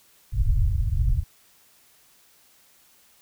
pink low-pass noise, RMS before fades -21 dBFS, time 0.32-1.24 s, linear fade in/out 50 ms, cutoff 120 Hz, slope 48 dB/octave, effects white hiss -58 dBFS RMS until 3.21 s

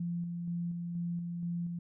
sine tone with tremolo, 172.2 Hz, F3, 24 cents flat, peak -32 dBFS, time 0-1.79 s, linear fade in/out 5 ms, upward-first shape square, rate 2.1 Hz, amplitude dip 30%, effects none

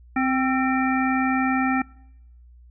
harmonic tone with a mistuned harmonic, 261 Hz, C4, 4 cents flat, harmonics 1 / 3 / 5 / 7 / 9, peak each -21 / -26 / -28 / -29 / -31 dBFS, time 0.16-1.82 s, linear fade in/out 5 ms, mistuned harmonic 5, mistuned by +45 cents, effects noise-tail reverb RT60 0.8 s tail -24 dB re dry + added 60 Hz sine -46 dBFS peak until 2.7 s

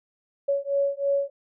sine beating tone pair, 558 / 561.1 Hz, C#5 / C#5, +11 / +21 cents, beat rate 3.1 Hz, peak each -25 / -25 dBFS, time 0.48-1.3 s, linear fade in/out 10 ms, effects none

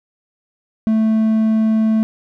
triangle tone, 220 Hz, A3, in tune, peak -10 dBFS, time 0.87-2.03 s, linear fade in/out 0 ms, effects none

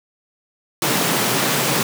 pink high-pass noise, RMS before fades -19 dBFS, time 0.82-1.83 s, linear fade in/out 2 ms, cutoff 120 Hz, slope 96 dB/octave, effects none

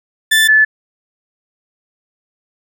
30% pulse / sine tone pair in turn, 1760 / 1736.8 Hz, A6 / A6, 0 / -23 cents, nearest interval unison, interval 23 cents, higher first, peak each -6 dBFS, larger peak neither, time 0.31-0.48 / 0.48-0.65 s, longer neither, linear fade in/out 10 ms, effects none

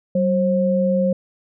sine tone pair together, 190 / 534.6 Hz, F#3 / C5, +46 / +37 cents, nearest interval octave + tritone, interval 1791 cents, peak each -18 dBFS, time 0.15-1.13 s, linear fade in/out 5 ms, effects none

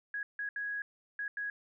sine tone bursts at uneven times, 1661.2 Hz, G#6, in tune, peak -34 dBFS, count 5, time 0.14-0.23 / 0.39-0.49 / 0.56-0.82 / 1.19-1.28 / 1.37-1.5 s, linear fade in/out 2 ms, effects none

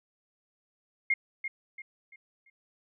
sine tone with echo, 2133 Hz, C7, 33 cents sharp, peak -22 dBFS, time 1.1-1.14 s, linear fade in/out 5 ms, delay 340 ms, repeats 4, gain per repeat -9 dB, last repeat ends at 2.5 s, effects none

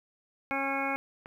harmonic tone, 273.3 Hz, C#4, 24 cents flat, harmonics 1 / 2 / 3 / 4 / 5 / 6 / 8 / 9, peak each -36 / -37 / -34 / -39 / -38 / -40 / -34 / -40 dBFS, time 0.51-0.96 s, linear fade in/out 0 ms
click, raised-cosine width 0.5 ms, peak -29 dBFS, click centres 1.259 s
effects 10-bit

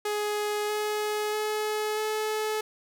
sawtooth tone with pitch steps, 418.3 / 422.4 / 426.6 / 430.8 Hz, G#4 / G#4 / G#4 / A4, +12 / +29 / +46 / -37 cents, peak -23 dBFS, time 0.05-2.61 s, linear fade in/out 5 ms, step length 640 ms, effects none

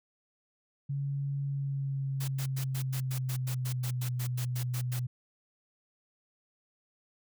sine tone with pitch glide, 139.8 to 124.55 Hz, C#3 to B2, +15 to +15 cents, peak -30 dBFS, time 0.89-5.07 s, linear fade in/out 10 ms, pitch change -200 cents, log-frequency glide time 1.45-4.08 s
white noise bursts, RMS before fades -41 dBFS, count 16, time 2.2-4.996 s, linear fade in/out 10 ms, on 81 ms, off 100 ms
effects none

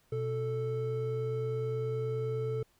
triangle tone pair together, 123.47 / 440 Hz, B2 / A4, 0 / 0 cents, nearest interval octave + minor seventh, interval 2200 cents, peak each -32 / -31 dBFS, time 0.12-2.63 s, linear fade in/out 5 ms, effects pink hiss -69 dBFS RMS until 2.79 s

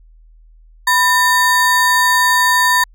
square ring-modulated tone, 1396.9 Hz, F6, in tune, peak -8 dBFS, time 0.87-2.84 s, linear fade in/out 5 ms, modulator 406 Hz, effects added 40 Hz sine -42 dBFS peak until 2.94 s

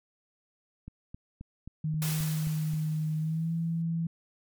click train, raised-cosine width 5 ms, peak -29 dBFS, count 8, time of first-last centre 0.88-2.737 s, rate 3.77 Hz
sine tone with pitch glide, 155.56 to 165.76 Hz, D#3 to E3, 0 to +10 cents, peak -27 dBFS, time 1.84-4.07 s, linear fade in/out 5 ms, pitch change +110 cents, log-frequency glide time 3.18-3.52 s
white noise with exponential decay, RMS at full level -34 dBFS, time 2.02-3.82 s, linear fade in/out 1 ms, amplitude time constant 390 ms
effects MP3 96 kbps

